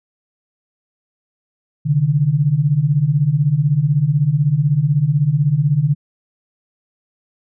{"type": "beating tone pair", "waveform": "sine", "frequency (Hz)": [134.6, 150.6], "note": ["C3", "D3"], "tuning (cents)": [49, 44], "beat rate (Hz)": 16, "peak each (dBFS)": [-17, -14], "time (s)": [1.85, 5.95], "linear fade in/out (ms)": 20, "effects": []}